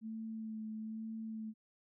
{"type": "tone with vibrato", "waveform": "sine", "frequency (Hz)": 220, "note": "A3", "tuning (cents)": 0, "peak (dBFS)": -40, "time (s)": [0.01, 1.54], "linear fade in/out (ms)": 50, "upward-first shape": "sine", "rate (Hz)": 1.1, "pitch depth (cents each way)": 19, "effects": []}